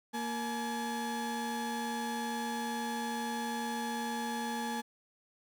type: tone pair together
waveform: 35% pulse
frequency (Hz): 233.1 / 850.1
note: A#3 / G#5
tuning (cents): 0 / +40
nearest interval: octave + minor seventh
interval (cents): 2240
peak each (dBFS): -35 / -35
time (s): 0.13-4.82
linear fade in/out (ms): 20
effects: none